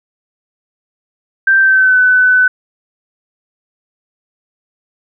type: tone with pitch glide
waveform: sine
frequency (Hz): 1568 to 1504.1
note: G6 to F#6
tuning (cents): 0 to +28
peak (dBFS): -6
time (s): 1.47-2.48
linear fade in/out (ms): 5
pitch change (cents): -72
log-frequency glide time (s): 1.59-1.98
effects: none